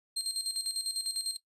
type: tone with tremolo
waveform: 30% pulse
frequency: 4186 Hz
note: C8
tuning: in tune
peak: -27 dBFS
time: 0.16-1.37 s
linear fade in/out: 10 ms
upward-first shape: square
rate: 10 Hz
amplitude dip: 65%
effects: noise-tail reverb RT60 0.1 s tail -17 dB re dry + resampled to 32000 Hz